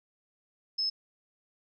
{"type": "tone", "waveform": "sine", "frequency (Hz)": 5200, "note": "E8", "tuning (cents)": -24, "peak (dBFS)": -27, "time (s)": [0.78, 0.9], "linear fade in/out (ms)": 10, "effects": []}